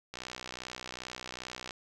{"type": "click train", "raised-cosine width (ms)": 0.2, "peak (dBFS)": -22, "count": 99, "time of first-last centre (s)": [0.14, 1.708], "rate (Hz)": 62.5, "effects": []}